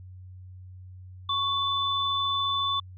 sine tone pair together, 1108.7 / 3506 Hz, C#6 / A7, 0 / -7 cents, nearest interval octave + minor sixth, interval 1993 cents, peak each -27 dBFS, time 1.29-2.8 s, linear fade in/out 5 ms, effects added 92 Hz sine -42 dBFS peak until 2.97 s

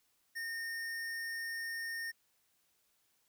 sine tone with hard clipping, 1832 Hz, A#6, 31 cents flat, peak -39 dBFS, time 0.35-2.12 s, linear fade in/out 20 ms, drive 17 dB, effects white hiss -75 dBFS RMS until 3.28 s

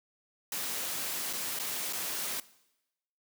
white noise with dropouts, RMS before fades -35 dBFS, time 0.52-2.4 s, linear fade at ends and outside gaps 2 ms, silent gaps 1.329-1.333 / 1.59-1.597 / 1.927-1.932 s, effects noise-tail reverb RT60 0.9 s tail -19 dB re dry + high-pass 150 Hz 12 dB/octave

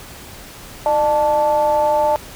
triangle ring-modulated tone, 138.59 Hz, C#3, in tune, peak -8 dBFS, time 0.86-2.16 s, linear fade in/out 0 ms, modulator 741 Hz, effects pink hiss -37 dBFS RMS until 2.35 s

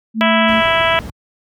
sine tone, 221.4 Hz, A3, 11 cents sharp, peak -15 dBFS, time 0.14-0.63 s, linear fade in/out 50 ms
harmonic tone, 329.6 Hz, E4, in tune, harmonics 2 / 3 / 4 / 5 / 6 / 7 / 8 / 9 / 10, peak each -17 / -19 / -20 / -21 / -22 / -22 / -23 / -24 / -24 dBFS, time 0.21-0.99 s, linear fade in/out 0 ms
brown noise, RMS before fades -25 dBFS, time 0.48-1.1 s, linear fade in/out 2 ms
effects high-pass 80 Hz 12 dB/octave

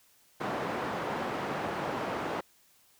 white band-pass noise, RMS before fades -34 dBFS, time 0.4-2.41 s, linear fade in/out 10 ms, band 140 to 1000 Hz, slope 12 dB/octave, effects white hiss -64 dBFS RMS until 2.99 s

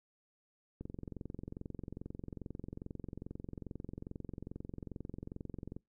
click train, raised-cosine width 3 ms, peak -30 dBFS, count 112, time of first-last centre 0.81-5.765 s, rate 22.4 Hz, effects noise-tail reverb RT60 0.2 s tail -26 dB re dry

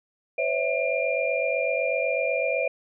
sine tone cluster, 511 / 559 / 654 / 2394 Hz, C5 / C#5 / E5 / D7, -41 / +14 / -14 / +33 cents, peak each -28 dBFS, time 0.38-2.68 s, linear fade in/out 5 ms, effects none

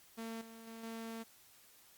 sawtooth tone with level steps, 226.5 Hz, A#3, 50 cents flat, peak -38 / -48 / -44 / -39 dBFS, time 0.17-1.24 s, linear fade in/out 20 ms, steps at 0.41 / 0.67 / 0.83 s, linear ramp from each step 5 ms, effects white hiss -63 dBFS RMS until 1.97 s + Opus 48 kbps

